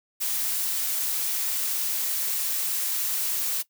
blue noise, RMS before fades -27 dBFS, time 0.2-3.63 s, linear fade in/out 20 ms, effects noise-tail reverb RT60 0.1 s tail -18 dB re dry

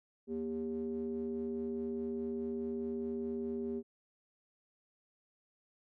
triangle ring-modulated tone, 80.1 Hz, E2, 49 cents flat, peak -30 dBFS, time 0.27-3.83 s, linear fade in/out 50 ms, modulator 318 Hz, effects none

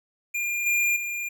square tone with level steps, 2405 Hz, D7, 41 cents sharp, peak -26 / -21 / -29 dBFS, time 0.34-1.29 s, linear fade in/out 10 ms, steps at 0.66 / 0.96 s, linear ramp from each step 5 ms, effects none

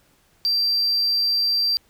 triangle tone, 4705 Hz, D8, 2 cents sharp, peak -16 dBFS, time 0.45-1.77 s, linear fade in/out 0 ms, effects tanh soft clip ceiling -12 dBFS + pink hiss -60 dBFS RMS until 1.89 s

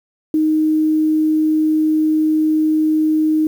sine tone with quantisation, 311.1 Hz, D#4, in tune, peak -12 dBFS, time 0.34-3.47 s, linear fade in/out 2 ms, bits 7, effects none

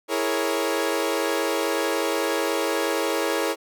sawtooth chord, A# half-diminished seventh, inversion second, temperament equal, 329.6 / 415.3 / 466.2 / 554.4 Hz, E4 / G#4 / A#4 / C#5, 0 / 0 / 0 / 0 cents, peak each -24 dBFS, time 0.08-3.56 s, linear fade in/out 50 ms, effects none

